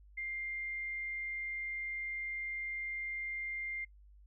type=tone; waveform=sine; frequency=2100 Hz; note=C7; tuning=6 cents sharp; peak=-37 dBFS; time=0.17-3.85 s; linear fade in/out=10 ms; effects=noise-tail reverb RT60 0.1 s tail -24 dB re dry + added 50 Hz sine -56 dBFS peak until 4.26 s